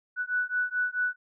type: beating tone pair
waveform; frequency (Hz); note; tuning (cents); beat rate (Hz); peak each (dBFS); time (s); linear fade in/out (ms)
sine; 1480 / 1484.6; F#6 / F#6; 0 / +5; 4.6; -29; 0.16-1.16; 50
effects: none